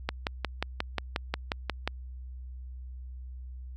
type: click train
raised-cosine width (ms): 0.3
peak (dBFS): -12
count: 11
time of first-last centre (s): 0.09-1.876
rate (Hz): 5.6
effects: added 63 Hz sine -39 dBFS peak until 3.76 s